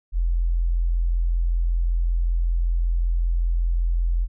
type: tone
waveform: sine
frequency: 42.63 Hz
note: F1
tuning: 41 cents flat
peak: -18 dBFS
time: 0.12-4.28 s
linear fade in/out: 50 ms
effects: none